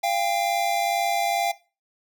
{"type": "tone pair together", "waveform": "square", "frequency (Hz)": [692.8, 795], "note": ["F5", "G5"], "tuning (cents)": [-14, 24], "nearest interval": "major second", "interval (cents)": 238, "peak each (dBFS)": -25, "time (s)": [0.03, 1.52], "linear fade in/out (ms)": 10, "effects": ["noise-tail reverb RT60 0.3 s tail -18 dB re dry"]}